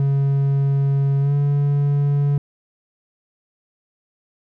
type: tone with pitch glide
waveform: triangle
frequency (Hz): 138.7 to 142.85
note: C#3 to D3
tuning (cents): +1 to -48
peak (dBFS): -13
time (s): 0-2.38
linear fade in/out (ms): 2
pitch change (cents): +51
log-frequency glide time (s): 1.2-1.33
effects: none